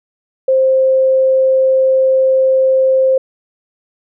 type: tone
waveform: sine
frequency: 526 Hz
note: C5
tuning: 9 cents sharp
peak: -8 dBFS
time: 0.48-3.18 s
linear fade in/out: 5 ms
effects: none